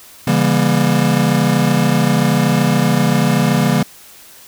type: chord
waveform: square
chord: C# diminished seventh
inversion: none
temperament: just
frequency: 138.59 / 166.31 / 199.57 / 239.5 Hz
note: C#3 / E3 / G3 / Bb3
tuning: 0 / +16 / +31 / +47 cents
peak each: -18 dBFS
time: 0.27-3.83 s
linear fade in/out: 5 ms
effects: white hiss -41 dBFS RMS until 4.47 s